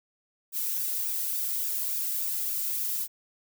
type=noise with flanger; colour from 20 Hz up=violet; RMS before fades=-30 dBFS; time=0.52-3.08 s; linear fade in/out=50 ms; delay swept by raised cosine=0.95 to 1.82 ms; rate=3.5 Hz; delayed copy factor=-0.55; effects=none